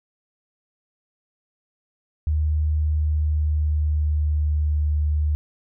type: tone with pitch glide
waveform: sine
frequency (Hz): 76.5 to 75.14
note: D#2 to D2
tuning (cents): -29 to +40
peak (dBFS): -18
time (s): 2.27-5.35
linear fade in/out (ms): 0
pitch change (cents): -31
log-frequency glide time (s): 2.78-4.66
effects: none